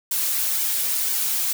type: noise with flanger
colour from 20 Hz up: blue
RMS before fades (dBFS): -23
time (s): 0.11-1.53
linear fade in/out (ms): 5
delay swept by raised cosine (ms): 1.5 to 4.7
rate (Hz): 2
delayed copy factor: -0.8
effects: none